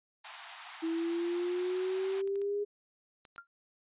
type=high-pass noise; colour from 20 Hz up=pink; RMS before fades=-46 dBFS; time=0.24-2.22 s; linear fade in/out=10 ms; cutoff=690 Hz; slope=96 dB/octave
type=exponential sweep; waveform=sine; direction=up; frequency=325.4 to 412.8 Hz; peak=-30 dBFS; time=0.82-2.65 s; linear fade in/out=20 ms
type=clicks; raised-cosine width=0.2 ms; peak=-37 dBFS; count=6; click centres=1.995 / 2.275 / 2.357 / 2.417 / 3.252 / 3.361 s
type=tone with exponential decay; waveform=sine; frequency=1391 Hz; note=F6; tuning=7 cents flat; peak=-38 dBFS; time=3.38-3.47 s; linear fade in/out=0 ms; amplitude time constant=19 ms
effects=resampled to 8000 Hz